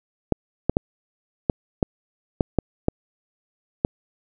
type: clicks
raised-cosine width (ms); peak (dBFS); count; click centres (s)
2; -4; 9; 0.323 / 0.696 / 0.769 / 1.498 / 1.828 / 2.408 / 2.587 / 2.884 / 3.849
effects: none